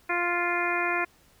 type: harmonic tone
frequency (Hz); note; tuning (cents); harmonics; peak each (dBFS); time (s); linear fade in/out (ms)
349.2; F4; 0; 1 / 2 / 3 / 4 / 5 / 6 / 7; -32 / -32 / -32 / -32 / -32 / -32 / -32; 0.09-1.05; 10
effects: pink hiss -60 dBFS RMS until 1.4 s